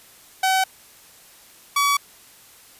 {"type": "tone pair in turn", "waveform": "sawtooth", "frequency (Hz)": [759, 1137.2], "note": ["F#5", "C#6"], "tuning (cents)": [44, 44], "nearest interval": "perfect fifth", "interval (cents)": 700, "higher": "second", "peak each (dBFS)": -13, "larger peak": "neither", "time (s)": [[0.43, 0.64], [1.76, 1.97]], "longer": "neither", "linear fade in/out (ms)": 5, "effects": ["white hiss -49 dBFS RMS until 2.79 s", "resampled to 32000 Hz"]}